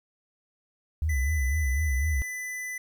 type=tone with vibrato; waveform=sine; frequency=71.3 Hz; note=C#2; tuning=49 cents sharp; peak=-23 dBFS; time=1.02-2.22 s; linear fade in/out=0 ms; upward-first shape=sine; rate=4 Hz; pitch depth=200 cents each way
type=tone; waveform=square; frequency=2000 Hz; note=B6; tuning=21 cents sharp; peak=-33 dBFS; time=1.09-2.78 s; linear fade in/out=5 ms
effects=10-bit

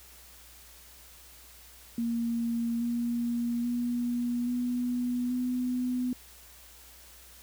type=tone with pitch steps; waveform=sine; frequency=233.1 / 237.2 / 241.3 / 245.5 / 249.8 Hz; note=A#3 / A#3 / B3 / B3 / B3; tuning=0 / +30 / -40 / -10 / +20 cents; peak=-27 dBFS; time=1.98-6.13 s; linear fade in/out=2 ms; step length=830 ms; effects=added 60 Hz sine -57 dBFS peak until 7.42 s + white hiss -53 dBFS RMS until 7.42 s

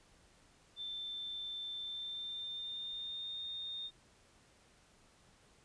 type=tone with pitch glide; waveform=sine; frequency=3551 to 3659 Hz; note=A7 to A#7; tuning=+15 to -33 cents; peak=-40 dBFS; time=0.76-3.91 s; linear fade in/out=50 ms; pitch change=+52 cents; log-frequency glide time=1.81-3.39 s; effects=pink hiss -66 dBFS RMS until 5.64 s + resampled to 22050 Hz

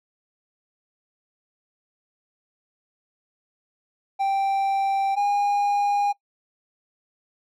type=tone pair in turn; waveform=triangle; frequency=784 / 813.9 Hz; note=G5 / G#5; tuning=0 / -35 cents; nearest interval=minor second; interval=65 cents; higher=second; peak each=-18 / -17 dBFS; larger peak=second; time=4.19-5.16 / 5.16-6.13 s; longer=neither; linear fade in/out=20 ms; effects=noise-tail reverb RT60 0.1 s tail -21 dB re dry

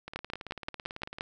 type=two click trains; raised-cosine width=0.3 ms; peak=-17 / -24 dBFS; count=7 / 21; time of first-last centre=0.16-1.209 / 0.08-1.185 s; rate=5.72 / 18.1 Hz; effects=none

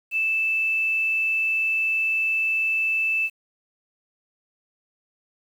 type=tone with quantisation; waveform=sine; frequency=2637 Hz; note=E7; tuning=in tune; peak=-20 dBFS; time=0.11-3.3 s; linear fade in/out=50 ms; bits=8; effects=none

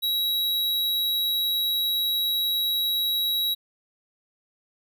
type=tone; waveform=square; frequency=3869 Hz; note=B7; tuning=36 cents flat; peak=-23 dBFS; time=0.02-3.55 s; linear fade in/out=20 ms; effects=none

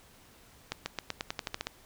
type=accelerating click train; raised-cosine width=0.2 ms; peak=-15 dBFS; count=11; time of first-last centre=0.72-1.67 s; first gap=140 ms; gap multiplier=0.91; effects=pink hiss -58 dBFS RMS until 1.85 s

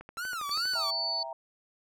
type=click train; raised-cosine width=0.5 ms; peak=-30 dBFS; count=10; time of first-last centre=0.01-0.736 s; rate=12.4 Hz
type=tone with vibrato; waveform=45% pulse; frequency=1315 Hz; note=E6; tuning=5 cents flat; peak=-33 dBFS; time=0.17-0.91 s; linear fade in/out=10 ms; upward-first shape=sine; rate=2.4 Hz; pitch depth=250 cents each way
type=tone; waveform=sine; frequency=4499 Hz; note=C#8; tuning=25 cents sharp; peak=-29 dBFS; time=0.51-1.23 s; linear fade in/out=2 ms
type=chord; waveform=sine; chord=E diminished; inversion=none; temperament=equal with one note detuned; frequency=659.3 / 788.1 / 932.3 Hz; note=E5 / G5 / Bb5; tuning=0 / +9 / 0 cents; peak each=-39 / -43 / -40 dBFS; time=0.75-1.33 s; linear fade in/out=2 ms
effects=none

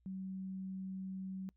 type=tone; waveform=sine; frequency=189.7 Hz; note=F#3; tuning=43 cents sharp; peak=-40 dBFS; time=0.06-1.49 s; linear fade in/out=0 ms; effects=noise-tail reverb RT60 0.1 s tail -26 dB re dry + added 60 Hz sine -70 dBFS peak until 1.56 s

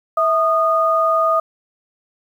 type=tone pair together; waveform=sine; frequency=652 / 1230.8 Hz; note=E5 / D#6; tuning=-19 / -19 cents; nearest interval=major seventh; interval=1100 cents; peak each=-17 / -15 dBFS; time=0.17-1.4 s; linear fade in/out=5 ms; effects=8-bit

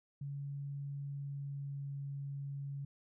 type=tone with pitch glide; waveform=sine; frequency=141 to 139.95 Hz; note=C#3 to C#3; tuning=+30 to +17 cents; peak=-39 dBFS; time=0.21-2.85 s; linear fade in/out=5 ms; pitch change=-13 cents; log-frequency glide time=1.01-1.95 s; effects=none

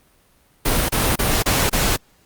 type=noise bursts; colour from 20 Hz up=pink; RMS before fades=-18 dBFS; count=5; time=0.65-1.966 s; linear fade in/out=10 ms; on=240 ms; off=29 ms; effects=pink hiss -57 dBFS RMS until 2.25 s + Opus 32 kbps

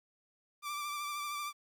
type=tone with vibrato; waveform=sawtooth; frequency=1174.7 Hz; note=D6; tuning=in tune; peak=-33 dBFS; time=0.62-1.53 s; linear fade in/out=50 ms; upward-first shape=sine; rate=13 Hz; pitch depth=29 cents each way; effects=12-bit

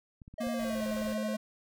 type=clicks; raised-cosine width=5 ms; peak=-36 dBFS; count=4; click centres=0.218 / 0.279 / 0.34 / 0.47 s
type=tone with vibrato; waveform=triangle; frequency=578 Hz; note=D5; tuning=28 cents flat; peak=-34 dBFS; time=0.38-1.36 s; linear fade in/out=5 ms; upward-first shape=square; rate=9.4 Hz; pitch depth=150 cents each way
type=tone with pitch glide; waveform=square; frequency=234.2 to 216 Hz; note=A#3 to A3; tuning=+8 to -32 cents; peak=-33 dBFS; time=0.4-1.37 s; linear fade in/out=10 ms; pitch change=-140 cents; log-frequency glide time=0.53-0.85 s
type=noise; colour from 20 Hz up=pink; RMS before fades=-48 dBFS; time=0.58-1.15 s; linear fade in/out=20 ms
effects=none

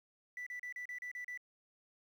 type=tone bursts; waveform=sine; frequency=1975.5 Hz; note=B6; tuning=in tune; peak=-39 dBFS; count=8; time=0.37-1.375 s; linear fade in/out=2 ms; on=95 ms; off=35 ms; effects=tanh soft clip ceiling -39 dBFS + 11-bit

